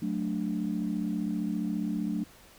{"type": "chord", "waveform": "sine", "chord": "D major", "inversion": "first", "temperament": "equal", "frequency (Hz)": [185, 220, 293.7], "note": ["F#3", "A3", "D4"], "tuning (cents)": [0, 0, 0], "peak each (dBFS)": [-32, -31, -33], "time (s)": [0.02, 2.24], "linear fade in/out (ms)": 5, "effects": ["tanh soft clip ceiling -20 dBFS", "pink hiss -55 dBFS RMS until 2.58 s"]}